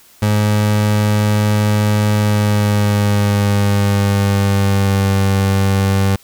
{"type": "tone with pitch glide", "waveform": "30% pulse", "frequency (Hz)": [105.1, 97.5], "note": ["G#2", "G2"], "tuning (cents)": [21, -9], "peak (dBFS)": -9, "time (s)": [0.22, 6.16], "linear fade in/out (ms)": 5, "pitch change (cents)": -130, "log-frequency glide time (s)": [2.15, 5.23], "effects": ["white hiss -47 dBFS RMS until 6.23 s"]}